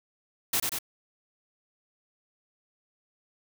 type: noise with echo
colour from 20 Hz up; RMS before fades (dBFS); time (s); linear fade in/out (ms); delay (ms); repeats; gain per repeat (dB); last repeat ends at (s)
white; -26; 0.53-0.6; 5; 94; 2; -3; 0.788
effects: none